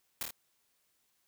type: noise with echo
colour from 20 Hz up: white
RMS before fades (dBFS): -35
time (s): 0.21-0.23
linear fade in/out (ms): 2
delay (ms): 26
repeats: 3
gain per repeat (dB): -3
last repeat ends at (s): 0.308
effects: white hiss -75 dBFS RMS until 1.27 s